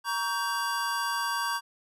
square chord, G diminished, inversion first, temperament just, 940.8 / 1128.9 / 1568 Hz, Bb5 / Db6 / G6, +16 / +31 / 0 cents, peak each -33 dBFS, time 0.04-1.61 s, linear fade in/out 50 ms, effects resampled to 32000 Hz

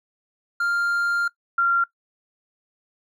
triangle / sine tone pair in turn, 1396.9 / 1381.7 Hz, F6 / F6, 0 / -19 cents, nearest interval unison, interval 19 cents, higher first, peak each -18 / -16 dBFS, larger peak second, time 0.6-1.28 / 1.58-1.84 s, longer first, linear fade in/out 5 ms, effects noise-tail reverb RT60 0.1 s tail -20 dB re dry

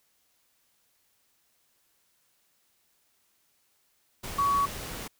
sine tone in noise, 1125 Hz, C#6, 25 cents sharp, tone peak -22 dBFS, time 4.38-4.66 s, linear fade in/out 10 ms, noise pink, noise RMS -38 dBFS, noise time 4.23-5.08 s, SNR +13 dB, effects white hiss -70 dBFS RMS until 5.19 s

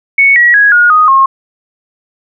sine tone with pitch steps, 2217 / 1918.9 / 1660.9 / 1437.5 / 1244.2 / 1076.9 Hz, C#7 / A#6 / G#6 / F6 / D#6 / C6, 0 / +50 / 0 / +50 / 0 / +50 cents, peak -3 dBFS, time 0.18-1.26 s, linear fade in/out 5 ms, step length 180 ms, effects none

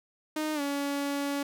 sawtooth tone with pitch glide, 308.4 to 282.8 Hz, D#4 to C#4, -15 to +35 cents, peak -25 dBFS, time 0.36-1.43 s, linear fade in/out 5 ms, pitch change -150 cents, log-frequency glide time 0.54-0.61 s, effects none

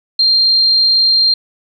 sine tone, 4186 Hz, C8, in tune, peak -8 dBFS, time 0.19-1.34 s, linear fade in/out 5 ms, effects none

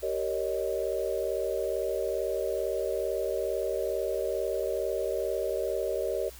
sine chord, Eb dominant seventh, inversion first, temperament just, 388.9 / 466.7 / 560 / 622.3 Hz, G4 / Bb4 / Db5 / Eb5, -14 / +2 / +18 / 0 cents, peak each -33 / -33 / -33 / -33 dBFS, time 0.02-6.3 s, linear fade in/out 20 ms, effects added 60 Hz sine -48 dBFS peak until 6.39 s + white hiss -50 dBFS RMS until 6.39 s

